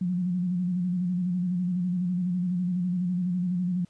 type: tone with vibrato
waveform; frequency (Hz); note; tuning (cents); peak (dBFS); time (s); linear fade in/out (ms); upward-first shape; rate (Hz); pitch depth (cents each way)
sine; 179.4; F3; +47; -24; 0.01-3.85; 5; square; 12; 45
effects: pink hiss -65 dBFS RMS until 3.89 s + resampled to 22050 Hz